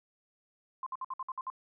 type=tone bursts; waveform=sine; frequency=1046.5 Hz; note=C6; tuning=in tune; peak=-34 dBFS; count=8; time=0.83-1.501 s; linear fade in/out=2 ms; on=34 ms; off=57 ms; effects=none